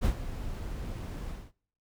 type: noise with ADSR envelope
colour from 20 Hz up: brown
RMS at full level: -24 dBFS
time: 0.01-1.52 s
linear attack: 42 ms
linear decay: 83 ms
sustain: -13 dB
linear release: 220 ms
effects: noise-tail reverb RT60 0.6 s tail -25 dB re dry